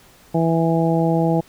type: harmonic tone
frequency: 164.81 Hz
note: E3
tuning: in tune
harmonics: 1 / 2 / 3 / 4 / 5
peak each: -18 / -21 / -23 / -24 / -25 dBFS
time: 0.34-1.41 s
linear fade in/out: 10 ms
effects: pink hiss -50 dBFS RMS until 1.48 s